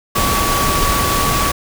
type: tone in noise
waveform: sine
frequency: 1135 Hz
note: C#6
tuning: 41 cents sharp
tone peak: -18 dBFS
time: 0.15-1.52 s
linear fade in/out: 10 ms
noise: pink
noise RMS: -17 dBFS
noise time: 0.15-1.52 s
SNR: -4 dB
effects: none